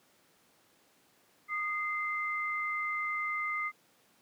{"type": "tone pair together", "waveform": "sine", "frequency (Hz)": [1231, 2080], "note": ["D#6", "C7"], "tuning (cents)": [-19, -11], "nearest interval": "major sixth", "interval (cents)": 908, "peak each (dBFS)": [-35, -33], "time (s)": [1.48, 3.72], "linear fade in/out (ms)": 50, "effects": ["pink hiss -66 dBFS RMS until 4.21 s", "high-pass 200 Hz 12 dB/octave"]}